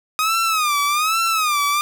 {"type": "tone with vibrato", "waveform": "sawtooth", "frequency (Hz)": 1244.5, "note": "D#6", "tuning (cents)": 0, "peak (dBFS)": -13, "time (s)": [0.19, 1.81], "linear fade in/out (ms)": 0, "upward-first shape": "sine", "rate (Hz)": 1.2, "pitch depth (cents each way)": 140, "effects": ["8-bit"]}